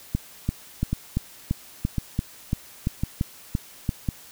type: two click trains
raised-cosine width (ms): 5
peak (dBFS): -11 / -10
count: 4 / 12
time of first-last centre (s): 0.93-4.088 / 0.15-3.891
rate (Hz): 0.95 / 2.94
effects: white hiss -47 dBFS RMS until 4.31 s